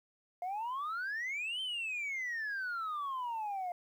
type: exponential two-way sweep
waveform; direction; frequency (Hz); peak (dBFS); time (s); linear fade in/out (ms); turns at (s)
sine; up then down; 698 to 3138 to 698; -33; 0.42-3.72; 2; 1.61
effects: tanh soft clip ceiling -33 dBFS + 11-bit